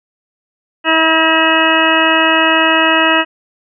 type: harmonic tone with a mistuned harmonic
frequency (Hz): 322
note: E4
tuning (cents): -41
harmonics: 1 / 2 / 3 / 4 / 5 / 6 / 8 / 9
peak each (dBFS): -17 / -17 / -17 / -17 / -17 / -17 / -17 / -17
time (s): 0.84-3.25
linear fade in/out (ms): 50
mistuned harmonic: 6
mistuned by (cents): -20
effects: none